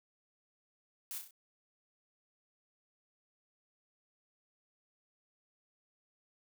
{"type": "noise with echo", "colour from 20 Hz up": "blue", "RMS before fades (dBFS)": -42, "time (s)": [1.11, 1.18], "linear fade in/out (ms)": 0, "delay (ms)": 32, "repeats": 4, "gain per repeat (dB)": -5, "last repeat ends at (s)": 1.308, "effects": []}